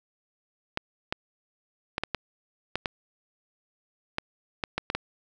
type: clicks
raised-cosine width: 0.3 ms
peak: -11 dBFS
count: 12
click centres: 0.774 / 1.125 / 1.981 / 2.036 / 2.147 / 2.756 / 2.858 / 4.184 / 4.638 / 4.78 / 4.901 / 4.95 s
effects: none